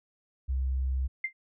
sine tone, 65.41 Hz, C2, in tune, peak -26 dBFS, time 0.48-1.08 s, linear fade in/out 20 ms
sine tone with exponential decay, 2093 Hz, C7, in tune, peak -24 dBFS, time 1.24-1.33 s, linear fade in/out 5 ms, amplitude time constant 18 ms
effects none

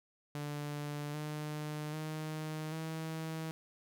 sawtooth tone with pitch steps, 146.83 / 151.13 / 155.56 / 160.12 Hz, D3 / D3 / D#3 / D#3, 0 / +50 / 0 / +50 cents, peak -34 dBFS, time 0.35-3.51 s, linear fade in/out 0 ms, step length 790 ms, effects none

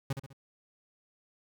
40% pulse tone with echo, 135.8 Hz, C#3, 35 cents flat, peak -28 dBFS, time 0.1-0.13 s, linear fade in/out 5 ms, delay 67 ms, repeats 3, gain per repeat -7 dB, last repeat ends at 0.331 s, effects none

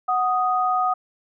sine tone pair together, 740 / 1244.5 Hz, F#5 / D#6, 0 / 0 cents, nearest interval major sixth, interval 900 cents, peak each -21 dBFS, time 0.08-0.94 s, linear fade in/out 10 ms, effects none

